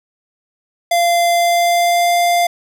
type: tone with pitch glide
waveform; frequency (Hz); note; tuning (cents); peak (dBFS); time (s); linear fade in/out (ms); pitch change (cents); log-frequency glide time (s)
square; 690 to 696.8; F5 to F5; -21 to -4; -12; 0.91-2.47; 5; +17; 1.33-2.14
effects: none